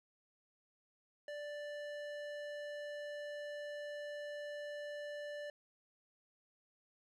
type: tone with band-pass filter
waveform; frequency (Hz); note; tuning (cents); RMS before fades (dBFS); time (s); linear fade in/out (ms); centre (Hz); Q
square; 587.3; D5; 0; -45; 1.28-5.5; 2; 1200; 0.69
effects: none